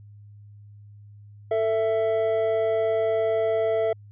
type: tone pair together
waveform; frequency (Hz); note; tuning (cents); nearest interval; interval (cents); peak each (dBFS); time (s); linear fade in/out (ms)
triangle; 444.6 / 661.7; A4 / E5; +18 / +6; perfect fifth; 688; -22 / -21; 1.51-3.93; 5
effects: added 103 Hz sine -44 dBFS peak until 4.11 s + resampled to 8000 Hz